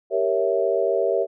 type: chord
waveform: sine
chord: G diminished seventh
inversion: none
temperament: equal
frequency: 392 / 466.2 / 554.4 / 659.3 Hz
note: G4 / Bb4 / Db5 / Fb5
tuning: 0 / 0 / 0 / 0 cents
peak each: -24 dBFS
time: 0.1-1.27 s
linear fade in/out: 50 ms
effects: none